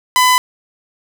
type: tone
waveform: sawtooth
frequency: 1005 Hz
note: B5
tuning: 30 cents sharp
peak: -5 dBFS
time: 0.16-0.38 s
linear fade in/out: 0 ms
effects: none